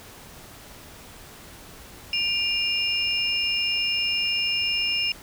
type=tone cluster; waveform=sine; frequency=2410 / 2811 / 5260 Hz; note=D7 / F7 / E8; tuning=+44 / +11 / -5 cents; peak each=-29 / -24 / -28 dBFS; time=2.13-5.12 s; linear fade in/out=2 ms; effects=pink hiss -45 dBFS RMS until 5.22 s